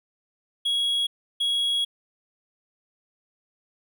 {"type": "tone bursts at uneven times", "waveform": "triangle", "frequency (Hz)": 3322, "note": "G#7", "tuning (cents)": 0, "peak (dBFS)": -20, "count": 2, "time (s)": [[0.65, 1.07], [1.4, 1.85]], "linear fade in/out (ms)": 10, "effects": []}